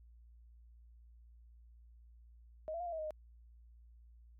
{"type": "tone with pitch steps", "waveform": "sine", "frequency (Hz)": [626, 674, 708, 687, 643, 622, 616], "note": ["D#5", "E5", "F5", "F5", "E5", "D#5", "D#5"], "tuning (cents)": [10, 38, 23, -29, -43, -1, -17], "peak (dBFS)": -38, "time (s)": [2.68, 3.107], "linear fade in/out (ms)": 0, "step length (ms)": 61, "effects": ["added 58 Hz sine -57 dBFS peak until 4.39 s"]}